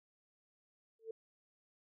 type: tone with exponential growth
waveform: sine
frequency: 447.8 Hz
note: A4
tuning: 30 cents sharp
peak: -37 dBFS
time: 0.99-1.11 s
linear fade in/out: 5 ms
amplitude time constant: 26 ms
effects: none